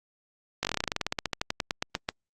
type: slowing click train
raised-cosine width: 0.2 ms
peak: -10 dBFS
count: 25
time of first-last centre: 0.63-2.089 s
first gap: 19 ms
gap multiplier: 1.09
effects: Opus 48 kbps